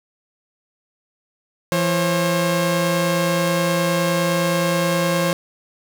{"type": "tone pair together", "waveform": "sawtooth", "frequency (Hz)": [169.46, 538], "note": ["E3", "C5"], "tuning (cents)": [48, 48], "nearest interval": "octave + minor sixth", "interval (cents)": 2000, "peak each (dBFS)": -16, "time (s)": [1.72, 5.33], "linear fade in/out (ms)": 0, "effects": []}